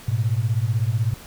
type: beating tone pair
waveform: sine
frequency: 106 / 122 Hz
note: G#2 / B2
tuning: +36 / -21 cents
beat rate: 16 Hz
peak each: -21 / -22 dBFS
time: 0.08-1.14 s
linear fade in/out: 5 ms
effects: pink hiss -43 dBFS RMS until 1.26 s